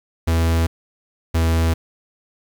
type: tone pair in turn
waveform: 45% pulse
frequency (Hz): 82.41 / 82.04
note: E2 / E2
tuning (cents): 0 / -8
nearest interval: unison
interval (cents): 8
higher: first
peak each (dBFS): -15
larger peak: neither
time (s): 0.27-0.67 / 1.34-1.74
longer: neither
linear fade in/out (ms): 10
effects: 8-bit